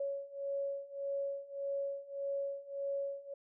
sine beating tone pair, 556 / 557.7 Hz, C#5 / C#5, +5 / +10 cents, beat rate 1.7 Hz, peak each -40 / -38 dBFS, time 0-3.34 s, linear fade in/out 5 ms, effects none

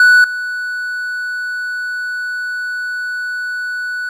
triangle tone with level steps, 1481 Hz, F#6, 1 cent sharp, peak -3 / -17 dBFS, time 0-4.09 s, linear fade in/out 2 ms, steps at 0.24 s, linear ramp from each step 2 ms, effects none

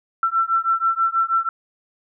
sine beating tone pair, 1341 / 1347.2 Hz, E6 / E6, +29 / +37 cents, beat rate 6.2 Hz, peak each -20 dBFS, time 0.23-1.49 s, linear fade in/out 2 ms, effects none

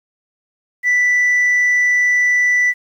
sine tone, 1975.5 Hz, B6, in tune, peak -9 dBFS, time 0.83-2.74 s, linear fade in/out 50 ms, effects tanh soft clip ceiling -10 dBFS + 8-bit

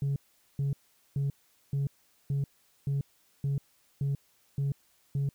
sine tone bursts, 139.5 Hz, C#3, 11 cents sharp, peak -24 dBFS, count 10, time 0.02-5.29 s, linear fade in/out 2 ms, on 140 ms, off 430 ms, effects tanh soft clip ceiling -25 dBFS + white hiss -67 dBFS RMS until 5.34 s

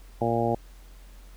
harmonic tone, 116.54 Hz, A#2, in tune, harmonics 1 / 2 / 3 / 4 / 5 / 6 / 7, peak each -30 / -30 / -30 / -30 / -30 / -30 / -30 dBFS, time 0.21-0.55 s, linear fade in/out 5 ms, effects added 44 Hz sine -45 dBFS peak until 1.36 s + pink hiss -57 dBFS RMS until 1.36 s

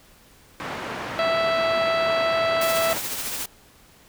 white band-pass noise, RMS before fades -32 dBFS, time 0.6-2.98 s, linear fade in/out 0 ms, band 100 to 1600 Hz, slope 12 dB/octave
harmonic tone, 659.3 Hz, E5, in tune, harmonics 1 / 2 / 3 / 4 / 5 / 6 / 7, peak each -21 / -27 / -31 / -33 / -35 / -37 / -38 dBFS, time 1.19-2.93 s, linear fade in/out 0 ms
white noise with tremolo, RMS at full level -28 dBFS, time 2.61-3.46 s, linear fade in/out 5 ms, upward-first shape sine, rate 14 Hz, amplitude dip 35%
effects pink hiss -53 dBFS RMS until 4.08 s

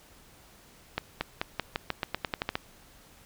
accelerating click train, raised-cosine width 0.3 ms, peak -12 dBFS, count 13, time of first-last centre 0.98-2.554 s, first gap 230 ms, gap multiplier 0.89, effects pink hiss -56 dBFS RMS until 3.25 s

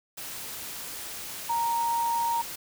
sine tone in noise, 932.3 Hz, A#5, in tune, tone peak -24 dBFS, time 1.49-2.42 s, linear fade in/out 10 ms, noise white, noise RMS -38 dBFS, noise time 0.17-2.56 s, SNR +11 dB, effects none

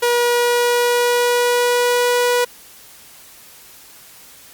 sawtooth tone with pitch glide, 480.7 to 488 Hz, B4 to B4, -47 to -21 cents, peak -10 dBFS, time 0.02-2.45 s, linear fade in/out 10 ms, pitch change +26 cents, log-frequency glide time 0.12-2.09 s, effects white hiss -43 dBFS RMS until 4.53 s + Opus 48 kbps

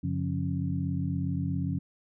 sine tone cluster, 92.8 / 140.4 / 177.5 / 273.9 Hz, F#2 / C#3 / F3 / C#4, +6 / +22 / +28 / -21 cents, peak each -33 / -32 / -32 / -35 dBFS, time 0.03-1.79 s, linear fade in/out 10 ms, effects none

